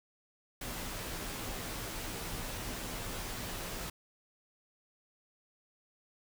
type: noise with comb filter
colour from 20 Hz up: pink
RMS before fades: -40 dBFS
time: 0.61-3.9 s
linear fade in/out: 5 ms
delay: 14 ms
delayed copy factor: -0.5
effects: none